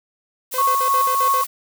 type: noise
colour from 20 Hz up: blue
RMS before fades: -28 dBFS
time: 0.51-1.47 s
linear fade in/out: 20 ms
type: tone bursts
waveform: sawtooth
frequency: 511 Hz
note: C5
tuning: 41 cents flat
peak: -22 dBFS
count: 7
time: 0.54-1.414 s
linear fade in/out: 0 ms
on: 76 ms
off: 57 ms
type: tone with tremolo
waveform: sine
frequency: 1100 Hz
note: C#6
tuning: 14 cents flat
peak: -14 dBFS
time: 0.58-1.44 s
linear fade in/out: 5 ms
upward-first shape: sine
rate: 3.2 Hz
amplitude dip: 30%
effects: none